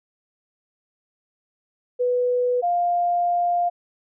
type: tone pair in turn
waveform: sine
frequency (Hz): 493.9 / 700.9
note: B4 / F5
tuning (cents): 0 / +6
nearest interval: tritone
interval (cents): 606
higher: second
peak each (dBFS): -18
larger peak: neither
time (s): 1.99-2.62 / 2.62-3.7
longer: second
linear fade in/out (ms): 20
effects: none